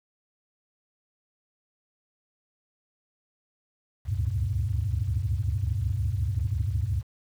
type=tone cluster; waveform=sine; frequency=69.2 / 74.7 / 96.2 / 109.5 / 122 Hz; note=C#2 / D2 / G2 / A2 / B2; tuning=-2 / +30 / -32 / -8 / -21 cents; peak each=-32 / -31 / -27 / -33 / -32 dBFS; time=4.05-7.03 s; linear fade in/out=50 ms; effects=tanh soft clip ceiling -16 dBFS + 9-bit